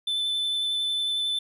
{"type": "tone with vibrato", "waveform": "triangle", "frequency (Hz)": 3520, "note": "A7", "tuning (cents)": 0, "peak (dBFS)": -23, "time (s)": [0.07, 1.39], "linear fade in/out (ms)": 5, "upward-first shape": "sine", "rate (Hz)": 11, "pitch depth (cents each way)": 10, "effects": []}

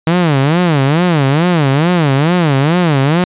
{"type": "tone with vibrato", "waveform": "sawtooth", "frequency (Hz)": 155.56, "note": "D#3", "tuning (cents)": 0, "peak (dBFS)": -5, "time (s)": [0.07, 3.24], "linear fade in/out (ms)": 0, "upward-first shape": "sine", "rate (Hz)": 2.3, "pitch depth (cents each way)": 260, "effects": ["resampled to 8000 Hz"]}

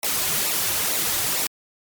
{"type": "noise with flanger", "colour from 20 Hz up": "white", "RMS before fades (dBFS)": -23, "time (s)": [0.03, 1.47], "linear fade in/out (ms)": 2, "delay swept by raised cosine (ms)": [0.61, 4.51], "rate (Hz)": 2.2, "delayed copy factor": -0.6, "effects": ["MP3 96 kbps"]}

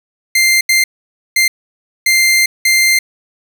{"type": "tone bursts at uneven times", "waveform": "sawtooth", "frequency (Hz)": 2093, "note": "C7", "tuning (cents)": 0, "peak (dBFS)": -5, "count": 5, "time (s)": [[0.35, 0.61], [0.69, 0.84], [1.36, 1.48], [2.06, 2.46], [2.65, 2.99]], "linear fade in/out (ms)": 5, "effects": []}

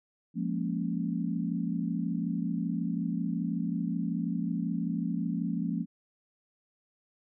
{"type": "chord", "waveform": "sine", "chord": "Bb minor seventh", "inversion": "second", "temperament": "equal", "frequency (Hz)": [174.61, 207.7, 233.1, 277.2], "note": ["F3", "Ab3", "Bb3", "Db4"], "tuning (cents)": [0, 0, 0, 0], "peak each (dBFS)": [-32, -35, -34, -36], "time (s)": [0.34, 5.86], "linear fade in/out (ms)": 50, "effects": []}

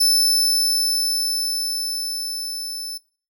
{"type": "tone with level ramp", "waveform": "sawtooth", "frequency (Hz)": 5274, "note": "E8", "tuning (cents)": 0, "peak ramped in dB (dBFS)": [-11, -26], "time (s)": [0, 2.98], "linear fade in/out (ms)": 10, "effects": ["noise-tail reverb RT60 0.4 s tail -20 dB re dry"]}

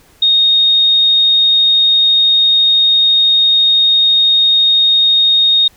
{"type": "tone", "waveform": "sine", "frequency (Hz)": 3714, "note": "A#7", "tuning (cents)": -7, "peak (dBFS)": -7, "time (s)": [0.22, 5.68], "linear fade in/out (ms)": 5, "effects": ["pink hiss -48 dBFS RMS until 5.76 s"]}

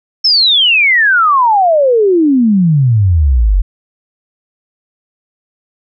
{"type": "exponential sweep", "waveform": "sine", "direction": "down", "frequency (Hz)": [5410, 43.08], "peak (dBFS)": -6, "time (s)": [0.24, 3.62], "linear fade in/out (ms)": 10, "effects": []}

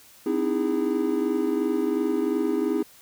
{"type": "tone cluster", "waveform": "triangle", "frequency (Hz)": [257.8, 305.7, 328.5, 408.6], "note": ["C4", "D#4", "E4", "G#4"], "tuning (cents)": [-26, -30, -6, -28], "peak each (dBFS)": [-26, -26, -25, -25], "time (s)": [0.26, 2.83], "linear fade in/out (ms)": 5, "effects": ["white hiss -52 dBFS RMS until 3.01 s"]}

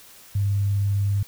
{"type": "tone with vibrato", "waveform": "sine", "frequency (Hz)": 100.1, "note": "G2", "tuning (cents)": 37, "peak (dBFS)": -19, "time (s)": [0.35, 1.23], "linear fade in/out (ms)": 5, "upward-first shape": "sine", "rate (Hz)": 20, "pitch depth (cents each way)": 38, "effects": ["white hiss -48 dBFS RMS until 1.27 s"]}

